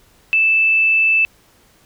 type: tone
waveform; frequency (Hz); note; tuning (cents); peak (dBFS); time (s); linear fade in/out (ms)
sine; 2637; E7; 0; -11; 0.33-1.25; 0
effects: pink hiss -53 dBFS RMS until 1.85 s